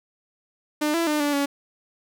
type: tone with pitch steps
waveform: sawtooth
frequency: 300.1 / 334.8 / 301 / 290.4 / 282.3 Hz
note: D4 / E4 / D4 / D4 / C#4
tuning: +38 / +27 / +43 / -19 / +32 cents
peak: -17 dBFS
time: 0.81-1.46 s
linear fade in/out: 10 ms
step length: 130 ms
effects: none